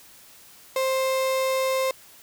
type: tone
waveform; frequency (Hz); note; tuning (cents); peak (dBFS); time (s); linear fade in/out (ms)
35% pulse; 526; C5; +9; -20; 0.76-1.91; 2
effects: white hiss -50 dBFS RMS until 2.22 s